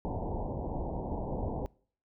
pink low-pass noise, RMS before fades -35 dBFS, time 0.05-1.66 s, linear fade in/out 0 ms, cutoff 950 Hz, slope 96 dB/octave, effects noise-tail reverb RT60 0.5 s tail -24 dB re dry

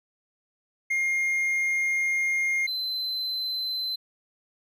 triangle tone pair in turn, 2127 / 4062 Hz, C7 / B7, +28 / +48 cents, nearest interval major seventh, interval 1120 cents, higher second, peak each -21 / -26 dBFS, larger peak first, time 0.9-2.67 / 2.67-3.96 s, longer first, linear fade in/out 10 ms, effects none

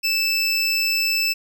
square tone pair together, 2637 / 5274 Hz, E7 / E8, 0 / 0 cents, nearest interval octave, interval 1200 cents, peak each -22 dBFS, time 0.03-1.34 s, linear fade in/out 20 ms, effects none

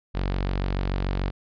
sawtooth tone, 46.9 Hz, F#1, 24 cents sharp, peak -20 dBFS, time 0.14-1.31 s, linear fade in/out 20 ms, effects resampled to 11025 Hz

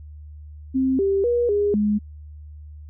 sine tone with pitch steps, 263.1 / 392.7 / 480 / 409.6 / 209 Hz, C4 / G4 / B4 / G#4 / G#3, +10 / +3 / -49 / -24 / +11 cents, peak -17 dBFS, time 0.74-1.99 s, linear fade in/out 20 ms, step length 250 ms, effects added 75 Hz sine -37 dBFS peak until 2.89 s

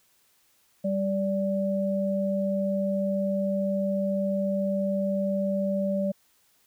sine tone pair together, 196 / 582.1 Hz, G3 / D5, 0 / -15 cents, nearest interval octave + perfect fifth, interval 1885 cents, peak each -26 / -27 dBFS, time 0.84-6.12 s, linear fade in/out 10 ms, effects white hiss -65 dBFS RMS until 6.66 s

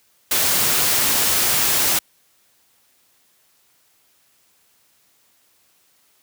white noise, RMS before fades -18 dBFS, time 0.31-1.99 s, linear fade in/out 5 ms, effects white hiss -60 dBFS RMS until 6.22 s + high-pass 60 Hz 12 dB/octave

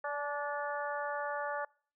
harmonic tone with a mistuned harmonic, 290.5 Hz, D4, 19 cents flat, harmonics 2 / 3 / 4 / 5 / 6, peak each -38 / -40 / -41 / -42 / -43 dBFS, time 0.04-1.65 s, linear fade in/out 5 ms, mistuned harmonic 3, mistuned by -21 cents, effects noise-tail reverb RT60 0.5 s tail -26 dB re dry

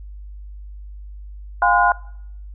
sine tone cluster, 706 / 813 / 1027 / 1441 Hz, F5 / G#5 / C6 / F#6, +19 / -37 / -33 / -46 cents, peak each -18 dBFS, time 1.62-1.92 s, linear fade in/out 2 ms, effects noise-tail reverb RT60 0.7 s tail -22 dB re dry + added 50 Hz sine -33 dBFS peak until 2.54 s

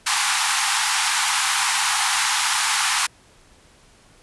pink high-pass noise, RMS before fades -20 dBFS, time 0.06-3.07 s, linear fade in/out 10 ms, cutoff 790 Hz, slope 96 dB/octave, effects pink hiss -53 dBFS RMS until 4.22 s + resampled to 24000 Hz

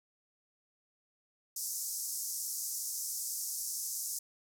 pink band-pass noise, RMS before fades -38 dBFS, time 1.56-4.19 s, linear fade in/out 5 ms, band 5400 to 15000 Hz, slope 48 dB/octave, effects none

